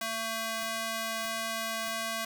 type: tone with high-pass filter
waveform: square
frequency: 224.6 Hz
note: A3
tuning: 36 cents sharp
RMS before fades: -34 dBFS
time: 0.01-2.25 s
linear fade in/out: 5 ms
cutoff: 810 Hz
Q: 0.6
effects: none